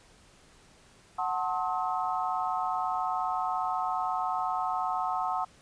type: chord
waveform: sine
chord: F# diminished seventh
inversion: none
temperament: just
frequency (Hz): 740 / 888 / 1065.6 / 1278.7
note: F#5 / A5 / C6 / Eb6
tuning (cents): 0 / +16 / +31 / +47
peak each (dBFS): -31 / -34 / -34 / -34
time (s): 1.18-5.45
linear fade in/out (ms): 10
effects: pink hiss -58 dBFS RMS until 5.61 s + resampled to 22050 Hz